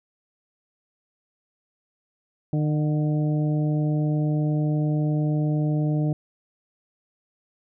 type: harmonic tone with a mistuned harmonic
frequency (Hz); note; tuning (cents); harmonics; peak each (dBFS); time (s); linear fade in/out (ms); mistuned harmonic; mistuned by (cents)
151.4; D#3; -47; 1 / 2 / 3 / 4 / 5; -21 / -27 / -37 / -35 / -41; 2.53-6.13; 2; 5; -35
effects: none